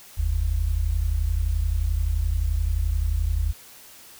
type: tone pair together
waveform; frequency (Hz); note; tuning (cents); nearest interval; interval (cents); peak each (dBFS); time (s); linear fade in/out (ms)
sine; 46.25 / 77.78; F#1 / D#2; 0 / 0; major sixth; 900; -23; 0.17-3.53; 20
effects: white hiss -47 dBFS RMS until 4.19 s